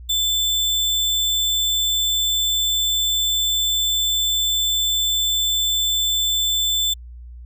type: tone with sample-and-hold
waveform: sine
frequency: 3520 Hz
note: A7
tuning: in tune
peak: -17 dBFS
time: 0.09-6.94 s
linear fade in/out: 10 ms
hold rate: 11025 Hz
effects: added 60 Hz sine -35 dBFS peak until 7.45 s